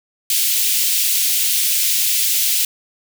white high-pass noise, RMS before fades -17 dBFS, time 0.3-2.65 s, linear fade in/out 2 ms, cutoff 2500 Hz, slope 24 dB/octave, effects none

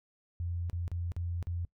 sine tone with dropouts, 86.4 Hz, F2, 18 cents flat, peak -32 dBFS, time 0.4-1.65 s, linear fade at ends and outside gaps 0 ms, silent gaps 0.698-0.73 / 0.879-0.916 / 1.119-1.165 / 1.427-1.47 s, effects noise-tail reverb RT60 0.1 s tail -22 dB re dry

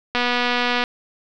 click train, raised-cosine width 0.3 ms, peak -5 dBFS, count 169, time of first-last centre 0.15-0.839 s, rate 244 Hz, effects resampled to 16000 Hz + 7-bit

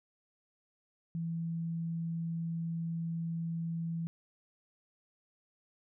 sine tone, 166 Hz, E3, 12 cents sharp, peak -33 dBFS, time 1.15-4.07 s, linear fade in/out 0 ms, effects none

